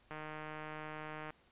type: click train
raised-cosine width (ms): 0.5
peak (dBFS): -30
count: 185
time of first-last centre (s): 0.11-1.305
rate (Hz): 154
effects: pink hiss -68 dBFS RMS until 1.51 s + resampled to 8000 Hz